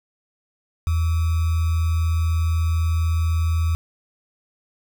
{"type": "tone with sample-and-hold", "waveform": "sine", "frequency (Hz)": 82, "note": "E2", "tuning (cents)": -9, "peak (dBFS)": -17, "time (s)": [0.87, 3.75], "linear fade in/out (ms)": 0, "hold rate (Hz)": 1225, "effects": []}